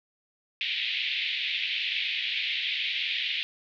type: band-pass noise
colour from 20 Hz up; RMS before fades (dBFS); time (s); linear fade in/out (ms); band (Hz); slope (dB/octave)
white; -30; 0.61-3.43; 0; 2100 to 3700; 48
effects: none